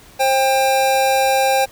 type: tone pair together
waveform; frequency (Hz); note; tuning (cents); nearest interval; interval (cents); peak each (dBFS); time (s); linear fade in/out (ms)
square; 532 / 796.5; C5 / G5; +29 / +27; perfect fifth; 698; -18 / -16; 0.19-1.66; 20
effects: pink hiss -45 dBFS RMS until 1.71 s